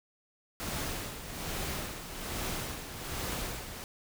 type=noise with tremolo; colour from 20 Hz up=pink; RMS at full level=-35 dBFS; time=0.6-3.84 s; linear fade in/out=0 ms; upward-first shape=sine; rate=1.2 Hz; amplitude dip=60%; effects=none